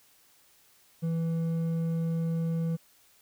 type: tone with hard clipping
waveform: sine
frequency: 164.81 Hz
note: E3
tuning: in tune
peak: -28 dBFS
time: 1.02-2.77 s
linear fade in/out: 20 ms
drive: 5 dB
effects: white hiss -62 dBFS RMS until 3.21 s